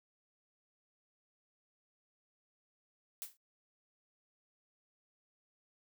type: noise with exponential decay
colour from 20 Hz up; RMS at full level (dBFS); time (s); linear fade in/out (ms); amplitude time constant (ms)
blue; -39; 3.22-3.37; 0; 32
effects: noise-tail reverb RT60 0.1 s tail -21 dB re dry